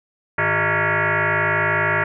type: tone with frequency modulation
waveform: sine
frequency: 154.5 Hz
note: D#3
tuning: 12 cents flat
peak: -16 dBFS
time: 0.38-2.04 s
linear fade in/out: 5 ms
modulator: 256 Hz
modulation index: 7.8
effects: none